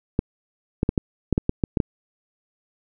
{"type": "clicks", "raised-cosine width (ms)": 3, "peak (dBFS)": -6, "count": 10, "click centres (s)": [0.191, 0.831, 0.891, 0.978, 1.327, 1.379, 1.494, 1.638, 1.772, 1.802], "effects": []}